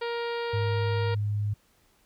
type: harmonic tone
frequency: 470 Hz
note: A#4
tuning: 14 cents sharp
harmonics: 1 / 2 / 3 / 4 / 5 / 6 / 7 / 8 / 9 / 10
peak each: -30 / -36 / -40 / -42 / -44 / -46 / -47 / -48 / -49 / -50 dBFS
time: 0.01-1.15 s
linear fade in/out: 10 ms
type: tone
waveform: sine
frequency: 103.83 Hz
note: G#2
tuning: in tune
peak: -25 dBFS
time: 0.53-1.54 s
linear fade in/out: 10 ms
effects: pink hiss -65 dBFS RMS until 2.05 s